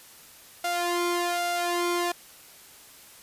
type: tone with flanger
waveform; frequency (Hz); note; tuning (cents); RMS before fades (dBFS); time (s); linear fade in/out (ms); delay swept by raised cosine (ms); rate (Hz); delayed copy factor
sawtooth; 349.2; F4; 0; -27; 0.64-2.12; 5; 1.4 to 1.98; 1.2; +0.8
effects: white hiss -50 dBFS RMS until 3.22 s + resampled to 32000 Hz